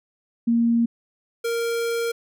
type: tone pair in turn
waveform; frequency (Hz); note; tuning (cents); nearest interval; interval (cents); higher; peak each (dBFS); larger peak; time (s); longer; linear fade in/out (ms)
sine / square; 233.1 / 465.1; A#3 / A#4; 0 / -4; octave; 1196; second; -16 / -23; first; 0.47-0.86 / 1.44-2.12; second; 10
effects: none